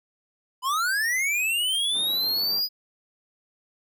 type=linear sweep; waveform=square; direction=up; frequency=983 to 4978 Hz; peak=-23 dBFS; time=0.62-2.69 s; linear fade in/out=50 ms
type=low-pass noise; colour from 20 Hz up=pink; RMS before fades=-41 dBFS; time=1.91-2.63 s; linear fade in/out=50 ms; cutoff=1200 Hz; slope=12 dB/octave
effects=high-pass 200 Hz 12 dB/octave